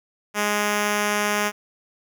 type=tone; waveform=5% pulse; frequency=207.7 Hz; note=G#3; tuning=in tune; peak=-9 dBFS; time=0.34-1.52 s; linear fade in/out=50 ms; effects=none

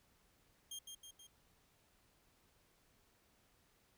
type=tone with echo; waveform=20% pulse; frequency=3210 Hz; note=G7; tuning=40 cents sharp; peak=-40 dBFS; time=0.71-0.79 s; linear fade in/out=5 ms; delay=160 ms; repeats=3; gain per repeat=-4 dB; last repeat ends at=1.27 s; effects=pink hiss -73 dBFS RMS until 3.97 s

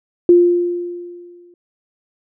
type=tone with exponential decay; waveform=sine; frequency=350 Hz; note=F4; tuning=4 cents sharp; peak=-4 dBFS; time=0.29-1.54 s; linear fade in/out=2 ms; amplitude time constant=270 ms; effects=none

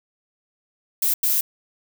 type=noise bursts at uneven times; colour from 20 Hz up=violet; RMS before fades=-20 dBFS; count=2; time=1.02-1.14 / 1.23-1.41 s; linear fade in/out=5 ms; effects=none

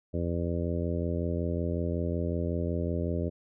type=harmonic tone; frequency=85.4 Hz; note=F2; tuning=38 cents flat; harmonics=1 / 2 / 3 / 4 / 5 / 6 / 7; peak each=-31 / -34 / -36 / -37 / -38 / -39 / -39 dBFS; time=0.13-3.3 s; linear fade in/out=20 ms; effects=none

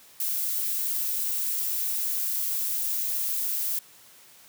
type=noise; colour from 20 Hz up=violet; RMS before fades=-28 dBFS; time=0.2-3.79 s; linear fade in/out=2 ms; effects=white hiss -53 dBFS RMS until 4.48 s + high-pass 80 Hz 12 dB/octave

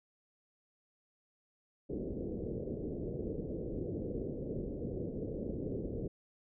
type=low-pass noise; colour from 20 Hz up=white; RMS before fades=-39 dBFS; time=1.89-6.08 s; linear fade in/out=10 ms; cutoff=500 Hz; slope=48 dB/octave; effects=none

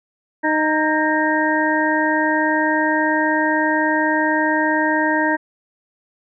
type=harmonic tone with a mistuned harmonic; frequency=309.3 Hz; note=D#4; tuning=10 cents flat; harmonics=1 / 2 / 3 / 5 / 6; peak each=-20 / -23 / -21 / -23 / -22 dBFS; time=0.43-5.37 s; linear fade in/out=20 ms; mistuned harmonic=5; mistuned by=+49 cents; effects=none

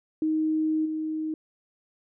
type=tone with level steps; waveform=sine; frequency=313.1 Hz; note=D#4; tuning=11 cents sharp; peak=-22 / -27 dBFS; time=0.22-1.34 s; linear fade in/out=2 ms; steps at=0.85 s; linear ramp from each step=10 ms; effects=none

